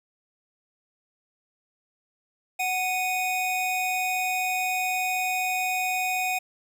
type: tone pair together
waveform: square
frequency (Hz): 741 / 2484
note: F#5 / D#7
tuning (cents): +2 / -3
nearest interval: octave + major sixth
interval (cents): 2095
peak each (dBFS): -28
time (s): 2.59-6.39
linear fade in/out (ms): 10
effects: none